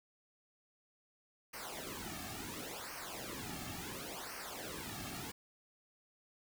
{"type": "noise with flanger", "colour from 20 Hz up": "pink", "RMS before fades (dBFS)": -45, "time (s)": [1.53, 5.32], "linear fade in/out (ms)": 10, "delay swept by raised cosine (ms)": [0.27, 2.07], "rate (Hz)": 0.71, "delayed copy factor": -0.85, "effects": []}